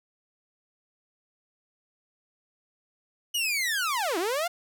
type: linear two-way sweep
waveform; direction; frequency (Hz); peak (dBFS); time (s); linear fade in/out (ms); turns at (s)
sawtooth; down then up; 2960 to 315.6 to 721; -22; 3.34-4.48; 10; 4.18
effects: none